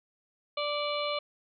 harmonic tone with a mistuned harmonic, 587 Hz, D5, 1 cent flat, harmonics 1 / 2 / 4 / 5 / 6 / 7, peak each -32 / -35 / -38 / -39 / -40 / -40 dBFS, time 0.57-1.19 s, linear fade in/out 5 ms, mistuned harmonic 4, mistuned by -17 cents, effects none

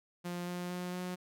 sawtooth tone with pitch steps, 175.9 / 177.53 / 179.18 / 180.85 Hz, F3 / F3 / F3 / F#3, +13 / +29 / +45 / -39 cents, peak -33 dBFS, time 0.24-1.16 s, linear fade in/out 20 ms, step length 230 ms, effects none

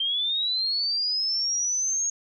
sine linear sweep, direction up, 3138 to 6600 Hz, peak -23 dBFS, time 0-2.1 s, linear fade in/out 5 ms, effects none

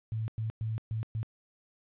sine tone bursts at uneven times, 110.7 Hz, A2, 11 cents sharp, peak -30 dBFS, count 5, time 0.12-0.28 / 0.38-0.5 / 0.61-0.78 / 0.91-1.03 / 1.15-1.23 s, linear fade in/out 0 ms, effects resampled to 8000 Hz + 11-bit

